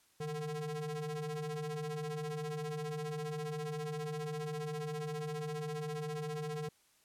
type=ring-modulated tone; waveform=square; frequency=148.3 Hz; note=D3; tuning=17 cents sharp; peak=-35 dBFS; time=0.2-6.69 s; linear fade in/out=5 ms; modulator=304 Hz; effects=white hiss -69 dBFS RMS until 7.04 s + low-pass 12000 Hz 12 dB/octave